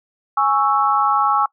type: chord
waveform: sine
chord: C# minor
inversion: second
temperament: equal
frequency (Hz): 830.6 / 1108.7 / 1318.5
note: G#5 / C#6 / E6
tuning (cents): 0 / 0 / 0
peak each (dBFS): -18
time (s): 0.37-1.46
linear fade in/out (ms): 5
effects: noise-tail reverb RT60 0.1 s tail -22 dB re dry